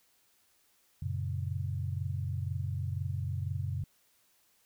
sine chord, F# major, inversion none, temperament equal, 92.5 / 116.54 / 138.59 Hz, F#2 / A#2 / C#3, 0 / 0 / 0 cents, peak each -34 / -38 / -37 dBFS, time 1.02-3.84 s, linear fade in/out 5 ms, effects white hiss -69 dBFS RMS until 4.65 s

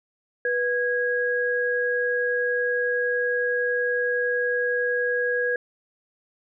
sine tone pair together, 490 / 1648.2 Hz, B4 / G#6, -14 / -14 cents, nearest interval octave + major sixth, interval 2100 cents, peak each -24 / -24 dBFS, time 0.45-5.56 s, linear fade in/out 2 ms, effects none

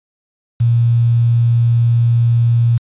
sine tone with quantisation, 117.7 Hz, A#2, 17 cents sharp, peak -9 dBFS, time 0.6-2.78 s, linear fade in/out 10 ms, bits 6, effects resampled to 8000 Hz

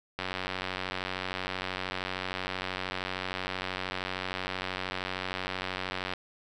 click train, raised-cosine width 0.3 ms, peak -16 dBFS, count 554, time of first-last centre 0.19-6.136 s, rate 93 Hz, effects none

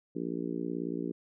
harmonic tone, 58.27 Hz, A#1, in tune, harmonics 3 / 4 / 5 / 6 / 7 / 8, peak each -39 / -40 / -36 / -39 / -40 / -46 dBFS, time 0.15-1.12 s, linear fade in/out 10 ms, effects none

